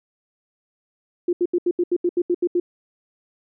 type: tone bursts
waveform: sine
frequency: 351.6 Hz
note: F4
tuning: 12 cents sharp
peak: -16 dBFS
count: 11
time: 1.28-2.6 s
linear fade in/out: 5 ms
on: 50 ms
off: 77 ms
effects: none